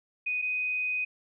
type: tone pair in turn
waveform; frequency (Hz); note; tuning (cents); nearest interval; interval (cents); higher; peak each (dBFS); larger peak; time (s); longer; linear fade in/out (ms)
sine; 2489 / 2499; D#7 / D#7; 0 / +7; unison; 7; second; -27; neither; 0.26-0.42 / 0.42-1.05; second; 10
effects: none